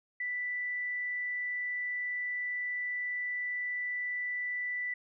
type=tone; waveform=sine; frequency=1977 Hz; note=B6; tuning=1 cent sharp; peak=-32 dBFS; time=0.2-4.94 s; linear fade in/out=5 ms; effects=none